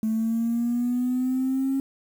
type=linear sweep; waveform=triangle; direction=up; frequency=218.3 to 271.8 Hz; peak=-18 dBFS; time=0.03-1.8 s; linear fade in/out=2 ms; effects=tanh soft clip ceiling -19 dBFS + 8-bit